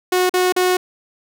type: tone with dropouts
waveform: sawtooth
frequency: 365.2 Hz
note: F#4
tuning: 23 cents flat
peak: -10 dBFS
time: 0.12-0.77 s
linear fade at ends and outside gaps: 5 ms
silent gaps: 0.295-0.338 / 0.524-0.563 s
effects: none